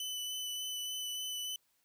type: tone with vibrato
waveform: sawtooth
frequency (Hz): 3000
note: F#7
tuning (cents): +23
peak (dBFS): -34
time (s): 0-1.56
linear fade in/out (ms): 2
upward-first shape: sine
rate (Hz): 3.4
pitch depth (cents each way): 13
effects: white hiss -75 dBFS RMS until 1.84 s